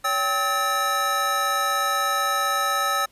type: tone cluster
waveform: square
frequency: 565 / 784 / 1288 / 1772 Hz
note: C#5 / G5 / E6 / A6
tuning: +33 / 0 / -41 / +12 cents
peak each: -32 / -30 / -23 / -30 dBFS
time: 0.04-3.06 s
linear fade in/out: 10 ms
effects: pink hiss -59 dBFS RMS until 3.11 s + resampled to 32000 Hz